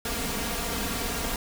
pink noise with comb filter, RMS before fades -30 dBFS, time 0.05-1.36 s, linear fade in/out 2 ms, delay 4.3 ms, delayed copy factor +0.75, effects none

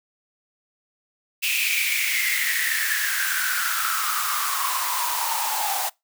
white noise with high-pass filter sweep, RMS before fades -24 dBFS, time 1.42-5.9 s, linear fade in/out 20 ms, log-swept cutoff 2600 to 770 Hz, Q 9.8, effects noise-tail reverb RT60 0.2 s tail -24 dB re dry

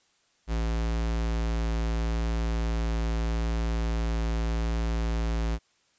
square tone, 56.2 Hz, A1, 37 cents sharp, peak -26 dBFS, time 0.47-5.59 s, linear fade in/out 50 ms, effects white hiss -67 dBFS RMS until 5.98 s + resampled to 16000 Hz

